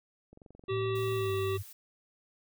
click train, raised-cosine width 2 ms, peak -39 dBFS, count 25, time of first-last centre 0.33-1.387 s, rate 22.7 Hz
harmonic tone, 385.2 Hz, G4, 30 cents flat, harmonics 1 / 3 / 5 / 7 / 9 / 10, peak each -30 / -40 / -47 / -44 / -49 / -50 dBFS, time 0.68-1.58 s, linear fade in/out 20 ms
sine tone with pitch glide, 111.6 to 99.42 Hz, A2 to G2, +25 to +25 cents, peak -34 dBFS, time 0.7-1.63 s, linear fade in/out 20 ms, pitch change -200 cents, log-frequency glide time 1.16-1.32 s
blue noise, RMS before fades -50 dBFS, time 0.95-1.73 s, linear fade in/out 5 ms
effects none

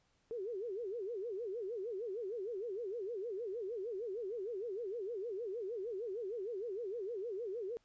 sine tone with vibrato, 425.3 Hz, G#4, 41 cents sharp, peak -38 dBFS, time 0.31-7.77 s, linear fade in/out 0 ms, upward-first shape sine, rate 6.5 Hz, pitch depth 240 cents each way, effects pink hiss -75 dBFS RMS until 7.84 s + resampled to 16000 Hz

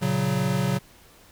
square chord, F# major, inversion first, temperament equal, 116.54 / 138.59 / 185 Hz, A#2 / C#3 / F#3, 0 / 0 / 0 cents, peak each -30 / -26 / -26 dBFS, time 0.01-0.79 s, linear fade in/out 20 ms, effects pink hiss -53 dBFS RMS until 1.31 s

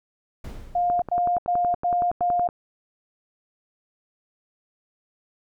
brown noise with exponential decay, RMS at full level -32 dBFS, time 0.44-1.32 s, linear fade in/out 5 ms, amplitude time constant 190 ms
sine tone bursts, 706 Hz, F5, 19 cents sharp, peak -19 dBFS, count 5, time 0.75-2.476 s, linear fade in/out 5 ms, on 270 ms, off 94 ms
click train, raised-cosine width 1 ms, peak -18 dBFS, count 18, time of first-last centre 0.9-2.489 s, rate 10.7 Hz
effects none

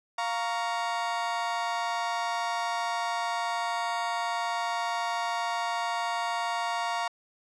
35% pulse chord, Bb minor, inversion second, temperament just, 699.2 / 932.3 / 1118.8 Hz, F5 / Bb5 / Db6, +2 / 0 / +16 cents, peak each -30 / -30 / -33 dBFS, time 0.18-7.08 s, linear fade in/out 5 ms, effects low-pass 6000 Hz 12 dB/octave

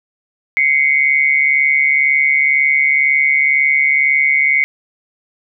sine tone pair together, 2075 / 2217 Hz, C7 / C#7, -15 / 0 cents, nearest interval minor second, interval 115 cents, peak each -13 dBFS, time 0.57-4.64 s, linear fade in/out 0 ms, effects none

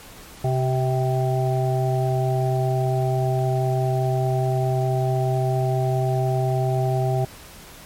harmonic tone with a mistuned harmonic, 130 Hz, C3, 11 cents flat, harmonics 1 / 3 / 5 / 6, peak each -20 / -27 / -27 / -28 dBFS, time 0.44-7.25 s, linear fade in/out 5 ms, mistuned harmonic 3, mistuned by -23 cents, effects pink hiss -43 dBFS RMS until 7.85 s + MP3 64 kbps

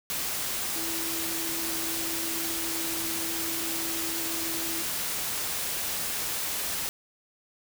sine tone in noise, 329.6 Hz, E4, in tune, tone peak -37 dBFS, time 0.76-4.82 s, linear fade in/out 0 ms, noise white, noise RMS -31 dBFS, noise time 0.1-6.89 s, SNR -9 dB, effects none

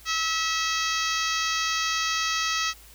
harmonic tone, 648 Hz, E5, 30 cents flat, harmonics 2 / 3 / 4 / 5 / 6 / 7 / 8 / 9 / 10, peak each -29 / -31 / -32 / -33 / -34 / -34 / -35 / -36 / -36 dBFS, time 0.05-2.74 s, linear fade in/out 50 ms, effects added 55 Hz sine -51 dBFS peak until 2.94 s + white hiss -51 dBFS RMS until 2.94 s

